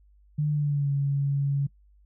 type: tone with pitch glide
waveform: sine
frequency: 149.4 to 140.2 Hz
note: D3 to C#3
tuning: +30 to +20 cents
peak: -22 dBFS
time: 0.38-1.67 s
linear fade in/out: 10 ms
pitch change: -110 cents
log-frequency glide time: 0.51-0.91 s
effects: noise-tail reverb RT60 0.1 s tail -22 dB re dry + added 50 Hz sine -55 dBFS peak until 2.05 s